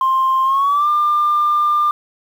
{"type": "tone with pitch glide", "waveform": "sine", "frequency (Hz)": [1054, 1196.8], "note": ["C6", "D6"], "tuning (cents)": [12, 32], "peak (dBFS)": -11, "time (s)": [0.01, 1.91], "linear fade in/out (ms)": 2, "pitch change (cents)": 220, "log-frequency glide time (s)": [0.44, 0.88], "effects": ["tanh soft clip ceiling -9 dBFS", "7-bit"]}